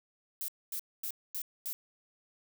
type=noise bursts; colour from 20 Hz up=violet; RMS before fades=-37 dBFS; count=5; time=0.41-1.73 s; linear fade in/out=0 ms; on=72 ms; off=240 ms; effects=none